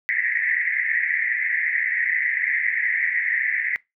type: band-pass noise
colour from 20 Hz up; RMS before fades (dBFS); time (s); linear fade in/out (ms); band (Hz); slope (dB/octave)
white; -23; 0.09-3.76; 0; 1800 to 2100; 96
effects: noise-tail reverb RT60 0.2 s tail -23 dB re dry